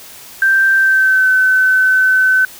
sine tone with pitch glide, 1568 to 1520.7 Hz, G6 to F#6, 0 to +47 cents, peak -8 dBFS, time 0.42-2.45 s, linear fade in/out 2 ms, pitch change -53 cents, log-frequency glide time 0.76-1.29 s, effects white hiss -36 dBFS RMS until 2.59 s

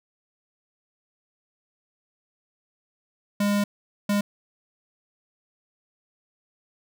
square tone bursts at uneven times, 203.9 Hz, G#3, 32 cents flat, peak -21 dBFS, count 2, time 3.4-3.64 / 4.09-4.21 s, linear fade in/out 5 ms, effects none

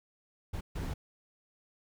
brown noise bursts at uneven times, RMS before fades -36 dBFS, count 2, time 0.53-0.61 / 0.75-0.94 s, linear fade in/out 10 ms, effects none

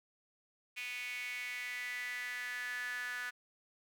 sawtooth tone with high-pass filter sweep, 246.9 Hz, B3, in tune, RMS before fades -41 dBFS, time 0.76-3.31 s, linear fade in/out 20 ms, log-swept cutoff 2400 to 1600 Hz, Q 8, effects none

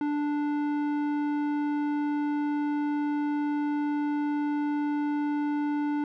square tone with low-pass filter, 293.7 Hz, D4, in tune, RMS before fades -28 dBFS, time 0.01-6.04 s, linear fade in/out 2 ms, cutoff 1400 Hz, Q 0.65, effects none

